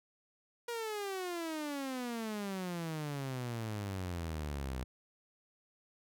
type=exponential sweep; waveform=sawtooth; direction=down; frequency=479.9 to 61.74 Hz; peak=-33 dBFS; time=0.68-4.84 s; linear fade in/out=5 ms; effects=none